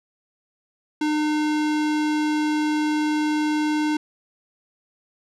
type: tone with low-pass filter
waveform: square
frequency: 303.4 Hz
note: D#4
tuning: 44 cents flat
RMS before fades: -22 dBFS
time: 1.01-3.97 s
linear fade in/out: 5 ms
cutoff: 6500 Hz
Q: 0.61
effects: none